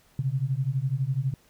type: beating tone pair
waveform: sine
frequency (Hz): 127.5 / 139.5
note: C3 / C#3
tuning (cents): -44 / +11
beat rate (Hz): 12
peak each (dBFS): -27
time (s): 0.19-1.34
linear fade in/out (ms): 2
effects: pink hiss -61 dBFS RMS until 1.49 s